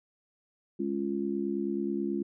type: chord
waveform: sine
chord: Db major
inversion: second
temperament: just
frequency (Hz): 207.9 / 277.2 / 346.5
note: Ab3 / Db4 / F4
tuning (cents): +2 / 0 / -14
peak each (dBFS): -33 / -34 / -32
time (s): 0.79-2.23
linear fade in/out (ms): 10
effects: none